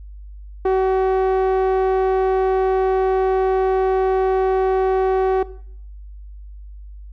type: tone with low-pass filter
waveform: sawtooth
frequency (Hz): 378.7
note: F#4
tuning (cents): +40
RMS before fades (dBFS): -17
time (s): 0.65-5.43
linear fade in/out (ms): 5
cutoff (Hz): 880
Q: 0.6
effects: noise-tail reverb RT60 0.6 s tail -17 dB re dry + added 50 Hz sine -34 dBFS peak until 7.12 s